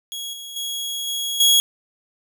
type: tone with level steps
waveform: sawtooth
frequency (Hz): 3322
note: G#7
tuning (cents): 0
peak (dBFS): -25 / -30 / -22 / -20 / -9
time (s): 0.12-1.6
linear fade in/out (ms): 0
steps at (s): 0.33 / 0.56 / 1.07 / 1.4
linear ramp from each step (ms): 5
effects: none